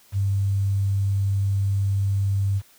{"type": "tone with quantisation", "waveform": "sine", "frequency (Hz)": 98.6, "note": "G2", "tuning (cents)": 11, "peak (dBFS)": -19, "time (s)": [0.12, 2.62], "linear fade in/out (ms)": 50, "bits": 8, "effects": ["white hiss -55 dBFS RMS until 2.78 s"]}